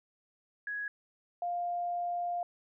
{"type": "tone pair in turn", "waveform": "sine", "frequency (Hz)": [1668, 701.3], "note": ["G#6", "F5"], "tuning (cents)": [7, 7], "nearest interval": "octave + minor third", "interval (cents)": 1500, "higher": "first", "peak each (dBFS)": [-34, -31], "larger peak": "second", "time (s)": [[0.67, 0.88], [1.42, 2.43]], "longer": "second", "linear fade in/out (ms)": 2, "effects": []}